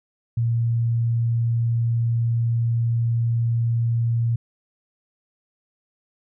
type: tone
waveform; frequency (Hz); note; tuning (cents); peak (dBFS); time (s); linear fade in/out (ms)
sine; 116.54; A#2; 0; -18; 0.37-4.36; 5
effects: none